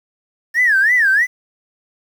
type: tone with vibrato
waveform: triangle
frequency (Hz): 1760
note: A6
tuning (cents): 0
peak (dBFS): -7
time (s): 0.54-1.27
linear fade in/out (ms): 50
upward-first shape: sine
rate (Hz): 3.1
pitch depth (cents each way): 230
effects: tanh soft clip ceiling -8 dBFS + 7-bit